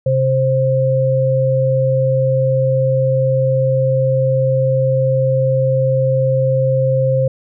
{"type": "tone pair together", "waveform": "sine", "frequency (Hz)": [131.89, 527], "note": ["C3", "C5"], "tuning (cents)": [14, 12], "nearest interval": "2 octaves", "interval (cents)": 2398, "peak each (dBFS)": [-15, -14], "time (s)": [0.06, 7.28], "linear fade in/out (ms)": 5, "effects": []}